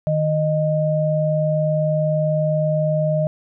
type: tone pair together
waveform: sine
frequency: 154.71 / 618 Hz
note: D#3 / D#5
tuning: -10 / -12 cents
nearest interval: 2 octaves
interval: 2398 cents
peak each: -19 dBFS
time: 0.07-3.27 s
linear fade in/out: 0 ms
effects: none